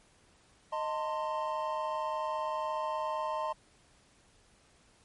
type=chord; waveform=triangle; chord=A diminished; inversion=second; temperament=equal with one note detuned; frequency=622.3 / 898 / 1046.5 Hz; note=Eb5 / A5 / C6; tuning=0 / +35 / 0 cents; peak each=-34 dBFS; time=0.72-3.53 s; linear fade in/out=10 ms; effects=pink hiss -64 dBFS RMS until 5.04 s + MP3 48 kbps